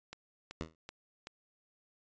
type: click train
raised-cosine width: 0.2 ms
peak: -27 dBFS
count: 4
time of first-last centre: 0.13-1.271 s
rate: 2.63 Hz
type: tone with exponential decay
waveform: 10% pulse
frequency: 80.1 Hz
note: E2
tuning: 49 cents flat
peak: -26 dBFS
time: 0.61-0.75 s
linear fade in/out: 0 ms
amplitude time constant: 29 ms
effects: resampled to 16000 Hz